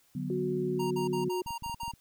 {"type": "chord", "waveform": "sine", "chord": "B minor", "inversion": "first", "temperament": "equal", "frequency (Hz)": [146.83, 185, 246.9], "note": ["D3", "F#3", "B3"], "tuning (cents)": [0, 0, 0], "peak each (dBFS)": -36, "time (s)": [0.15, 1.29], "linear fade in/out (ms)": 5}
{"type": "tone with pitch glide", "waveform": "sine", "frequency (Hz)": [366.6, 364.5], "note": ["F#4", "F#4"], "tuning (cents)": [-16, -26], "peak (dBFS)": -30, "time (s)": [0.3, 1.42], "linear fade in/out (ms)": 2, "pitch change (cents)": -10, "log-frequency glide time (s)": [0.63, 1.26]}
{"type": "tone bursts", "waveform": "square", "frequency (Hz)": 932.3, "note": "A#5", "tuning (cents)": 0, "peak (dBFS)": -35, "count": 7, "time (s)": [0.79, 1.918], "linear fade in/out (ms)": 10, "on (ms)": 120, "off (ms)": 48}
{"type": "clicks", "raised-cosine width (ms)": 5, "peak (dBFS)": -33, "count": 9, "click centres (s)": [1.462, 1.507, 1.624, 1.662, 1.697, 1.744, 1.833, 1.88, 1.937]}
{"effects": ["white hiss -66 dBFS RMS until 2 s"]}